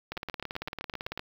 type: two click trains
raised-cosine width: 0.3 ms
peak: -20 / -19 dBFS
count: 9 / 20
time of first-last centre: 0.17-1.194 / 0.12-1.176 s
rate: 7.81 / 18 Hz
effects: 8-bit